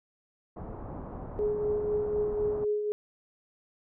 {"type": "low-pass noise", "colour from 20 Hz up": "pink", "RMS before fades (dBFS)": -40, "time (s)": [0.56, 2.65], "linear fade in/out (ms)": 10, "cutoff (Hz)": 990, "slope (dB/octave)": 24}
{"type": "tone with tremolo", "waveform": "sine", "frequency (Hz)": 419.1, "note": "G#4", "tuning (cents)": 16, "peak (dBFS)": -24, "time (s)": [1.39, 2.92], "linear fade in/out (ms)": 0, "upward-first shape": "triangle", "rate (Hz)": 4, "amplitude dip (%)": 50}
{"effects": []}